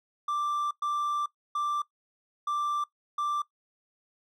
triangle tone bursts at uneven times, 1177 Hz, D6, 3 cents sharp, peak -25 dBFS, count 5, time 0.28-0.71 / 0.82-1.26 / 1.55-1.82 / 2.47-2.84 / 3.18-3.42 s, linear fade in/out 5 ms, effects noise-tail reverb RT60 0.1 s tail -18 dB re dry

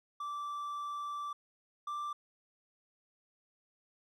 triangle tone pair in turn, 1167 / 1177.8 Hz, D6 / D6, -11 / +5 cents, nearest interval unison, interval 16 cents, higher second, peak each -35 / -34 dBFS, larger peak second, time 0.2-1.33 / 1.87-2.13 s, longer first, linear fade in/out 5 ms, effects none

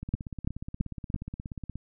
two click trains, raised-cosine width 5 ms, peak -14 / -24 dBFS, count 4 / 30, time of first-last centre 0.14-1.143 / 0.03-1.756 s, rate 2.99 / 16.8 Hz, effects none

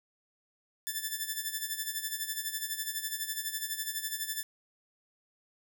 5% pulse tone with tremolo, 1756 Hz, A6, 4 cents flat, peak -20 dBFS, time 0.87-4.43 s, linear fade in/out 0 ms, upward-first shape sine, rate 12 Hz, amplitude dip 70%, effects none

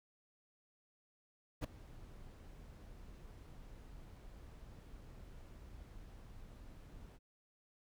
brown noise with ADSR envelope, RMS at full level -32 dBFS, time 1.61-7.19 s, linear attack 32 ms, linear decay 6 ms, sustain -22 dB, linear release 37 ms, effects none

